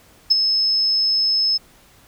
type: tone with ADSR envelope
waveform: sine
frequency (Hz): 5200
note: E8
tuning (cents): -24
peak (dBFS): -7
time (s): 0.3-1.58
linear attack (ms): 16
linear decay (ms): 16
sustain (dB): -8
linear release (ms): 17
effects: tanh soft clip ceiling -4 dBFS + pink hiss -51 dBFS RMS until 2.07 s